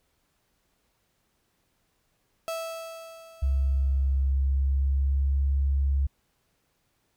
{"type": "tone with exponential decay", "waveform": "35% pulse", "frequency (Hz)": 656, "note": "E5", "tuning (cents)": -9, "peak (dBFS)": -27, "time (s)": [2.48, 4.32], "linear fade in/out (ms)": 0, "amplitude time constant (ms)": 400}
{"type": "tone with pitch glide", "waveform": "sine", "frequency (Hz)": [67.5, 68.92], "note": ["C#2", "C#2"], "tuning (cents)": [-45, -9], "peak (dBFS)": -21, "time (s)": [3.42, 6.07], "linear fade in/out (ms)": 10, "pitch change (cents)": 36, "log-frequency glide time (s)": [4.23, 5.41]}
{"effects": ["pink hiss -72 dBFS RMS until 7.16 s"]}